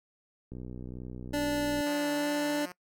click train, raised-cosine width 3 ms, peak -29 dBFS, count 81, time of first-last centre 0.52-1.806 s, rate 62.2 Hz
25% pulse tone with pitch glide, 291.6 to 294 Hz, D4 to D4, -12 to +2 cents, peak -24 dBFS, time 1.33-2.66 s, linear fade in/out 10 ms, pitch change +14 cents, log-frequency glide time 2.04-2.5 s
5% pulse tone with vibrato, 167.8 Hz, E3, 31 cents sharp, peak -31 dBFS, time 1.86-2.72 s, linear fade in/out 2 ms, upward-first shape sine, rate 2.7 Hz, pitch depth 120 cents each way
effects noise-tail reverb RT60 0.1 s tail -23 dB re dry

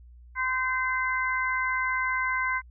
harmonic tone, 515 Hz, C5, 28 cents flat, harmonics 2 / 3 / 4, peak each -29 / -29 / -29 dBFS, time 0.35-2.62 s, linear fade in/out 50 ms, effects added 60 Hz sine -47 dBFS peak until 2.7 s

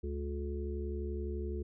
harmonic tone, 71.8 Hz, D2, 39 cents flat, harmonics 1 / 3 / 5 / 6, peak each -36 / -45 / -41 / -45 dBFS, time 0.03-1.63 s, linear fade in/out 10 ms, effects none

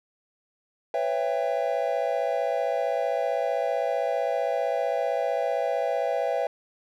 triangle chord, C# half-diminished seventh, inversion third, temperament just, 498.9 / 554.4 / 665.2 / 798.3 Hz, B4 / C#5 / E5 / G5, +17 / 0 / +16 / +31 cents, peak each -28 / -27 / -26 / -29 dBFS, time 0.94-6.47 s, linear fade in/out 2 ms, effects none

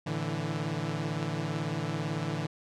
sawtooth chord, A suspended fourth, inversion none, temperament equal with one note detuned, 111.73 / 146.83 / 164.81 Hz, A2 / D3 / E3, +27 / 0 / 0 cents, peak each -34 / -30 / -30 dBFS, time 0.06-2.47 s, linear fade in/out 10 ms, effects low-pass 6000 Hz 12 dB/octave

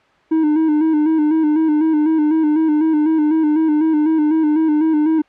triangle tone with vibrato, 310 Hz, D#4, 6 cents flat, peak -10 dBFS, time 0.31-5.22 s, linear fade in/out 10 ms, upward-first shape square, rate 4 Hz, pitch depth 51 cents each way, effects white hiss -53 dBFS RMS until 5.28 s + low-pass 2000 Hz 12 dB/octave

